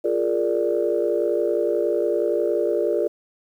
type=chord; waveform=sine; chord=Bb dominant seventh; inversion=second; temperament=equal; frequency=349.2 / 415.3 / 466.2 / 587.3 Hz; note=F4 / Ab4 / Bb4 / D5; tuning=0 / 0 / 0 / 0 cents; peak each=-24 dBFS; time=0.04-3.08 s; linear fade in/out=10 ms; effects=tanh soft clip ceiling -9 dBFS + 9-bit